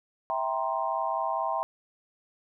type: chord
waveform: sine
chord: C dominant seventh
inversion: first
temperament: just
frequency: 654.1 / 784.9 / 941.9 / 1046.5 Hz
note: E5 / G5 / Bb5 / C6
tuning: -14 / +2 / +18 / 0 cents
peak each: -32 dBFS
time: 0.3-1.63 s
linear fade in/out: 0 ms
effects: none